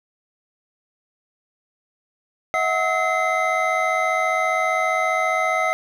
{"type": "tone cluster", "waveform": "triangle", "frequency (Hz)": [641, 736, 1288, 2063], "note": ["E5", "F#5", "E6", "C7"], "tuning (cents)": [-49, -9, -41, -25], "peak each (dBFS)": -22, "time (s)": [2.54, 5.73], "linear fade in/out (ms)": 0, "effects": []}